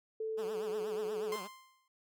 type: tone with pitch glide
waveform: sine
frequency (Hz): 440.3 to 429.5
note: A4 to A4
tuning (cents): +1 to -42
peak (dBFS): -34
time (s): 0.2-1.36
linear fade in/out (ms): 5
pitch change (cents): -43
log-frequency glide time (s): 0.38-0.71
type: tone with vibrato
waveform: 10% pulse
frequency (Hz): 200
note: G3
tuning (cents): +35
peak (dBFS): -36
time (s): 0.37-1.48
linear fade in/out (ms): 20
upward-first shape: triangle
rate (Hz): 8.3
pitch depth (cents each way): 210
type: tone with exponential decay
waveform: sawtooth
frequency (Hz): 1046.5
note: C6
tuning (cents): 0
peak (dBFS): -33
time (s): 1.32-1.88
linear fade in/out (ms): 2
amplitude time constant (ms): 120
effects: noise-tail reverb RT60 0.2 s tail -26 dB re dry